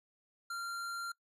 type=tone; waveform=square; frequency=1383 Hz; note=F6; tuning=17 cents flat; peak=-38 dBFS; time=0.5-1.12 s; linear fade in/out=5 ms; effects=noise-tail reverb RT60 0.1 s tail -23 dB re dry + low-pass 11000 Hz 12 dB/octave